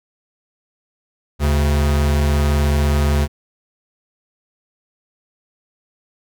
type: tone pair together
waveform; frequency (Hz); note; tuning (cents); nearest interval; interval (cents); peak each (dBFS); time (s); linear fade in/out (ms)
square; 73.4 / 138.85; D2 / C#3; 0 / +3; major seventh; 1103; -15 / -23; 1.39-3.28; 50
effects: none